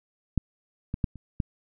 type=clicks; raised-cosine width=5 ms; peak=-10 / -17 / -12 / -30 / -13 dBFS; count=5; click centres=0.377 / 0.941 / 1.042 / 1.157 / 1.402 s; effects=none